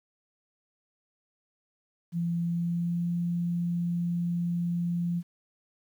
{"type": "tone with pitch glide", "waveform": "sine", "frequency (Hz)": [170.3, 172.68], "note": ["F3", "F3"], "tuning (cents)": [-43, -19], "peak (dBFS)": -26, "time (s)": [2.12, 5.23], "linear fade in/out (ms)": 50, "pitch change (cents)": 24, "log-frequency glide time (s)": [2.41, 3.11], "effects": ["10-bit"]}